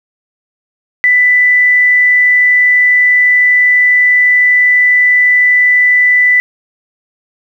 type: tone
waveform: sine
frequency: 1987 Hz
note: B6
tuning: 10 cents sharp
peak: -5 dBFS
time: 1.04-6.4 s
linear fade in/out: 0 ms
effects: 7-bit